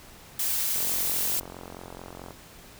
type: noise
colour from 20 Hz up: blue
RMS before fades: -27 dBFS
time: 0.39-1.4 s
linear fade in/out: 5 ms
type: click train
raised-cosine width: 1 ms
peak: -26 dBFS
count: 70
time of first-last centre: 0.76-2.307 s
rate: 44.6 Hz
effects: pink hiss -49 dBFS RMS until 2.79 s